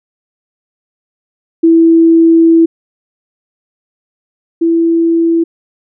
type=tone pair in turn; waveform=sine; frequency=329.6 / 332.5 Hz; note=E4 / E4; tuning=0 / +15 cents; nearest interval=unison; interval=15 cents; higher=second; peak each=-3 / -7 dBFS; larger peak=first; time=1.63-2.66 / 4.61-5.44 s; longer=first; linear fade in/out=10 ms; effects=none